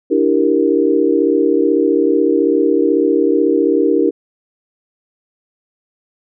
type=chord; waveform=sine; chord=E half-diminished seventh; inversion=third; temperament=equal; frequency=293.7 / 329.6 / 392 / 466.2 Hz; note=D4 / E4 / G4 / Bb4; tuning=0 / 0 / 0 / 0 cents; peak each=-16 dBFS; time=0.1-4.11 s; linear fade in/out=20 ms; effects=none